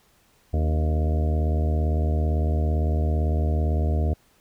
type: harmonic tone with a mistuned harmonic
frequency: 77.78 Hz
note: D#2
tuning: in tune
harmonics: 1 / 2 / 3 / 4 / 5 / 6 / 7 / 8 / 9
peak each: -20 / -31 / -34 / -36 / -37 / -37 / -42 / -37 / -38 dBFS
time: 0.53-4.14 s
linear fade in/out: 10 ms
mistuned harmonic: 4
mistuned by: -68 cents
effects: pink hiss -61 dBFS RMS until 4.4 s